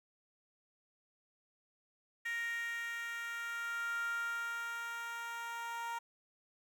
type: tone with high-pass filter sweep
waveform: 10% pulse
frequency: 466.2 Hz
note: A#4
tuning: in tune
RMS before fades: -40 dBFS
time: 2.25-5.99 s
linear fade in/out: 10 ms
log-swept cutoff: 1900 to 1000 Hz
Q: 7.3
effects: 12-bit